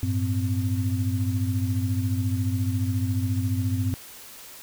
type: tone cluster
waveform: sine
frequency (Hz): 97.3 / 111.6 / 258.6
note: G2 / A2 / C4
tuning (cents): -12 / +25 / -20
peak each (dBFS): -24 / -29 / -29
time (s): 0.03-3.94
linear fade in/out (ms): 0
effects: white hiss -44 dBFS RMS until 4.62 s